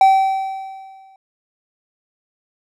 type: tone with exponential decay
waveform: triangle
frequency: 771 Hz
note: G5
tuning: 29 cents flat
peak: -4 dBFS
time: 0.01-1.16 s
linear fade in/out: 2 ms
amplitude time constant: 250 ms
effects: none